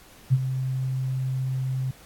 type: tone with ADSR envelope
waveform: sine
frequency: 130.81 Hz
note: C3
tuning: in tune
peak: -13 dBFS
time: 0.3-1.91 s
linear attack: 31 ms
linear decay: 43 ms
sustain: -11 dB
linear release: 4 ms
effects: pink hiss -51 dBFS RMS until 2.05 s + AAC 64 kbps